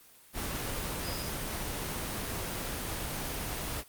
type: tone in noise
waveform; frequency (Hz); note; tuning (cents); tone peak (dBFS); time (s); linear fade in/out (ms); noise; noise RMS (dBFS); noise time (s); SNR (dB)
sine; 4978; D#8; 0; -41; 1.02-1.32; 50; pink; -35; 0.33-3.84; -9
effects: white hiss -57 dBFS RMS until 3.88 s + Opus 24 kbps